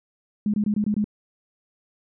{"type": "tone bursts", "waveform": "sine", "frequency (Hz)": 208.9, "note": "G#3", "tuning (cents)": 10, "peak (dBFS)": -19, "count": 6, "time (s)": [0.46, 1.043], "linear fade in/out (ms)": 2, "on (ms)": 78, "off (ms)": 23, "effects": []}